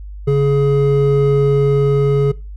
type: tone pair together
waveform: triangle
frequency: 140.3 / 420.4 Hz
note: C#3 / G#4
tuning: +21 / +21 cents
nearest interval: octave + perfect fifth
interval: 1900 cents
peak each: -11 dBFS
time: 0.27-2.32 s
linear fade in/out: 10 ms
effects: noise-tail reverb RT60 0.3 s tail -21 dB re dry + added 50 Hz sine -28 dBFS peak until 2.56 s